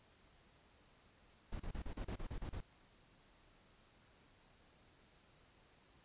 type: noise bursts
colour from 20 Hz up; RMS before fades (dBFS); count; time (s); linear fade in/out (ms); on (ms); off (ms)
brown; -43; 10; 1.52-2.606; 5; 78; 34
effects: pink hiss -68 dBFS RMS until 6.04 s + resampled to 8000 Hz